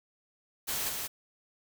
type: noise with echo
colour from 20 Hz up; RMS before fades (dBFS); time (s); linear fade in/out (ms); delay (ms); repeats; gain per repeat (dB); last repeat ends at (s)
white; -33; 0.67-0.9; 20; 180; 1; -3; 1.08
effects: none